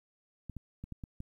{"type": "clicks", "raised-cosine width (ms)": 5, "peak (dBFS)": -29, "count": 6, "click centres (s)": [0.497, 0.567, 0.84, 0.923, 1.038, 1.204], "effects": ["11-bit"]}